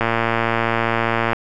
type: click train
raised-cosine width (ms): 0.5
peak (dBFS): -3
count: 153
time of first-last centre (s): 0.01-1.332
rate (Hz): 115
effects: none